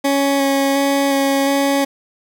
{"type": "tone with vibrato", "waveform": "20% pulse", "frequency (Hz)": 276.6, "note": "C#4", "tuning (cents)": -4, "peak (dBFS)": -9, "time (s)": [0.04, 1.85], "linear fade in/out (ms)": 10, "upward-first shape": "square", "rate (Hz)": 1.4, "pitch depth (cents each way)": 10, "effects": []}